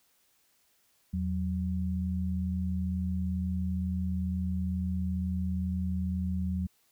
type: tone pair together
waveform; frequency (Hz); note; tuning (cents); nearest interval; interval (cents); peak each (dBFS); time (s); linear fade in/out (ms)
sine; 82.81 / 185; E2 / F#3; +8 / 0; octave + major second; 1392; -31 / -31; 1.13-6.67; 10
effects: white hiss -69 dBFS RMS until 6.91 s

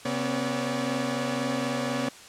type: tone cluster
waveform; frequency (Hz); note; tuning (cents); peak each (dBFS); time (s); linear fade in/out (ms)
sawtooth; 133.1 / 243.8 / 267.9 / 572; C3 / B3 / C4 / D5; +30 / -22 / +41 / -46; -32 / -26 / -28 / -29; 0.05-2.09; 5
effects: white hiss -47 dBFS RMS until 2.28 s + low-pass 8000 Hz 12 dB/octave

